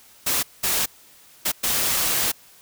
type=noise bursts at uneven times; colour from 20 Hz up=white; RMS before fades=-22 dBFS; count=4; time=0.26-0.43 / 0.63-0.86 / 1.45-1.52 / 1.63-2.32 s; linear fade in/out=10 ms; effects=white hiss -51 dBFS RMS until 2.61 s